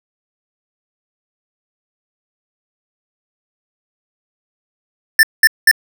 square tone bursts, 1779 Hz, A6, 19 cents sharp, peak -5 dBFS, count 3, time 5.19-5.713 s, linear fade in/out 2 ms, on 41 ms, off 200 ms, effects none

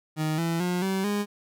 30% pulse tone with pitch steps, 155.56 / 166.73 / 178.69 / 191.52 / 205.3 Hz, D#3 / E3 / F3 / G3 / G#3, 0 / +20 / +40 / -40 / -20 cents, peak -22 dBFS, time 0.16-1.26 s, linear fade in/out 50 ms, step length 220 ms, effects none

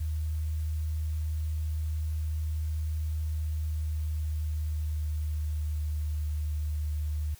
sine tone with pitch glide, 77.78 to 75.48 Hz, D#2 to D2, 0 to +48 cents, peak -28 dBFS, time 0-7.35 s, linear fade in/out 10 ms, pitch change -52 cents, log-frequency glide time 2.98-6.44 s, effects white hiss -55 dBFS RMS until 7.39 s

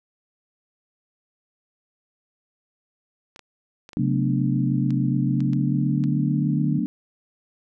clicks, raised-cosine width 0.2 ms, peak -25 dBFS, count 8, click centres 3.361 / 3.393 / 3.891 / 3.932 / 4.906 / 5.405 / 5.533 / 6.039 s
sine chord, B minor seventh, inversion second, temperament equal with one note detuned, 184.14 / 220 / 246.9 / 293.7 Hz, F#3 / A3 / B3 / D4, -8 / 0 / 0 / 0 cents, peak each -27 dBFS, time 3.97-6.86 s, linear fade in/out 0 ms
sine tone with pitch glide, 134.5 to 149.24 Hz, C3 to D3, +48 to +28 cents, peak -22 dBFS, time 3.99-6.79 s, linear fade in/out 10 ms, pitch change +180 cents, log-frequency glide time 5.13-6.61 s
effects none

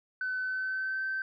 sine tone with pitch glide, 1513 to 1548.4 Hz, F#6 to G6, +38 to -22 cents, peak -29 dBFS, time 0.21-1.22 s, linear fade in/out 2 ms, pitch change +40 cents, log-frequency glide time 0.41-1.04 s, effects tanh soft clip ceiling -26 dBFS

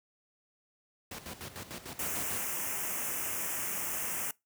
pink noise with tremolo, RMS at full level -41 dBFS, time 1.11-2.45 s, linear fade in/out 5 ms, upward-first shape square, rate 6.7 Hz, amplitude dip 70%
white band-stop noise, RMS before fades -35 dBFS, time 1.99-4.31 s, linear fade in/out 2 ms, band 2900 to 5800 Hz, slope 48 dB/octave
effects noise-tail reverb RT60 0.2 s tail -23 dB re dry + high-pass 80 Hz 12 dB/octave

